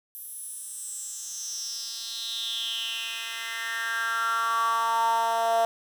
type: tone with high-pass filter sweep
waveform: 10% pulse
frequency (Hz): 228.5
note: A#3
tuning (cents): -34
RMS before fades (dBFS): -29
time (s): 0.15-5.65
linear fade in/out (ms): 0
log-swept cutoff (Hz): 12000 to 670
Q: 5.9
effects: none